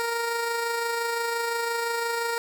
15% pulse tone with amplitude modulation, 466.2 Hz, A#4, in tune, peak -18 dBFS, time 0-2.38 s, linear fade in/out 0 ms, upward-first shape sine, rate 25.8 Hz, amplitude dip 30%, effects none

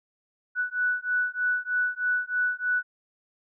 sine beating tone pair, 1480 / 1483.2 Hz, F#6 / F#6, 0 / +4 cents, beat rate 3.2 Hz, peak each -27 dBFS, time 0.55-2.83 s, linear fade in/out 50 ms, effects none

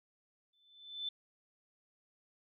sine tone with exponential growth, 3522 Hz, A7, 1 cent sharp, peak -34 dBFS, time 0.53-1.09 s, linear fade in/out 5 ms, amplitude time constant 120 ms, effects none

